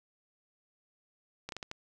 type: slowing click train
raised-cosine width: 0.2 ms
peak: -22 dBFS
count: 5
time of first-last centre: 1.49-1.714 s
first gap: 32 ms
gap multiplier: 1.39
effects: none